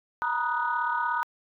sine chord, B major seventh, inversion third, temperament equal with one note detuned, 932.3 / 969.1 / 1244.5 / 1480 Hz, A#5 / B5 / D#6 / F#6, 0 / -33 / 0 / 0 cents, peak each -30 dBFS, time 0.22-1.23 s, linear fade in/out 0 ms, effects tanh soft clip ceiling -15 dBFS

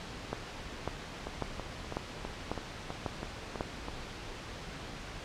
two click trains, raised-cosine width 1 ms, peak -18 / -23 dBFS, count 7 / 9, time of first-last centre 0.33-3.609 / 1.27-3.884 s, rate 1.83 / 3.06 Hz, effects pink hiss -43 dBFS RMS until 5.24 s + low-pass 5000 Hz 12 dB/octave

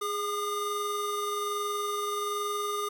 square tone pair together, 412.2 / 1215.4 Hz, G#4 / D#6, -13 / -41 cents, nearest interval octave + perfect fifth, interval 1872 cents, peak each -34 / -32 dBFS, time 0.01-2.89 s, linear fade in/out 10 ms, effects 11-bit

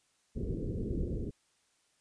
pink low-pass noise, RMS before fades -35 dBFS, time 0.35-1.31 s, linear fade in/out 20 ms, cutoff 460 Hz, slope 48 dB/octave, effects white hiss -72 dBFS RMS until 2 s + resampled to 22050 Hz

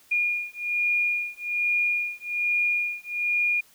sine beating tone pair, 2428 / 2429.2 Hz, D#7 / D#7, -43 / -42 cents, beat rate 1.2 Hz, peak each -26 dBFS, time 0.11-3.61 s, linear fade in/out 10 ms, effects white hiss -57 dBFS RMS until 3.74 s

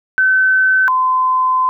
sine tone pair in turn, 1527 / 1025.9 Hz, G6 / C6, -46 / -34 cents, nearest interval perfect fifth, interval 688 cents, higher first, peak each -9 / -11 dBFS, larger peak first, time 0.18-0.88 / 0.88-1.69 s, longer second, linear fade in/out 0 ms, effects none

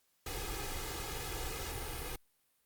pink noise with comb filter, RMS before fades -40 dBFS, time 0.26-2.16 s, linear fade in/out 5 ms, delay 2.4 ms, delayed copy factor +0.75, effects white hiss -75 dBFS RMS until 2.65 s + Opus 48 kbps

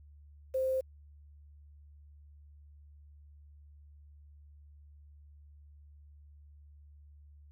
sine tone with quantisation, 523.3 Hz, C5, in tune, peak -28 dBFS, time 0.54-0.81 s, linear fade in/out 10 ms, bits 9, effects added 73 Hz sine -53 dBFS peak until 7.51 s

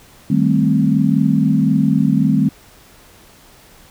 sine chord, A half-diminished seventh, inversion second, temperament equal, 155.56 / 196 / 220 / 261.6 Hz, Eb3 / G3 / A3 / C4, 0 / 0 / 0 / 0 cents, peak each -17 dBFS, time 0.3-2.49 s, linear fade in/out 5 ms, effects pink hiss -46 dBFS RMS until 3.9 s

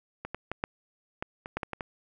clicks, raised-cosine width 0.5 ms, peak -21 / -19 / -17 / -13 / -17 / -23 / -15 / -17 / -19 / -19 dBFS, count 10, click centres 0.25 / 0.346 / 0.516 / 0.639 / 1.225 / 1.459 / 1.57 / 1.632 / 1.733 / 1.808 s, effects none

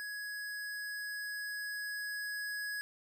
square tone with level ramp, 1672 Hz, G#6, 11 cents sharp, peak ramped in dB -40 to -37 dBFS, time 0-2.81 s, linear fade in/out 0 ms, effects none

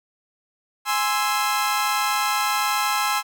sawtooth chord, Ab augmented, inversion none, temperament equal, 830.6 / 1046.5 / 1318.5 Hz, Ab5 / C6 / E6, 0 / 0 / 0 cents, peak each -21 dBFS, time 0.85-3.23 s, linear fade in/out 50 ms, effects none

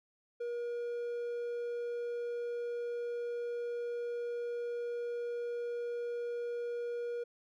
triangle tone, 477 Hz, A#4, 40 cents sharp, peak -33 dBFS, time 0.4-7.24 s, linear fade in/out 10 ms, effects none

